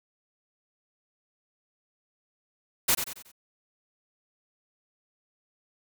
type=noise with echo; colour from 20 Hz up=white; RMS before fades=-22 dBFS; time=2.88-2.95 s; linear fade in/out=10 ms; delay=92 ms; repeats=4; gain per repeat=-8 dB; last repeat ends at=3.318 s; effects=none